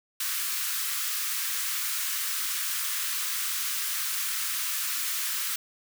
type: high-pass noise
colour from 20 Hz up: white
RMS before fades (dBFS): -30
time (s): 0.2-5.56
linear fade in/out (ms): 5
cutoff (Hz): 1100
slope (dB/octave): 48
effects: none